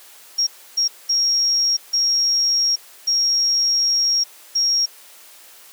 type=tone bursts at uneven times; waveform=sine; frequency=5588 Hz; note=F8; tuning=in tune; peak=-15 dBFS; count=6; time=0.38-0.47 / 0.77-0.88 / 1.09-1.77 / 1.93-2.76 / 3.07-4.24 / 4.55-4.86 s; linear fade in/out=10 ms; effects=white hiss -45 dBFS RMS until 5.72 s + high-pass 400 Hz 12 dB/octave